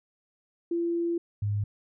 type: tone pair in turn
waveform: sine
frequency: 340.3 / 103.06 Hz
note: F4 / G#2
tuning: -45 / -13 cents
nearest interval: octave + major sixth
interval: 2068 cents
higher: first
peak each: -25 dBFS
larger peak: neither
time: 0.71-1.18 / 1.42-1.64 s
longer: first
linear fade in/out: 5 ms
effects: none